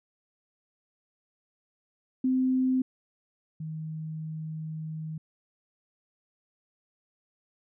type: tone pair in turn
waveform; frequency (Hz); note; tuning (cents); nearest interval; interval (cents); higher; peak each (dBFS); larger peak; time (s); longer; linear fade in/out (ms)
sine; 258.4 / 157.42; C4 / D#3; -21 / +21; major sixth; 858; first; -22 / -33; first; 2.24-2.82 / 3.6-5.18; second; 5
effects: none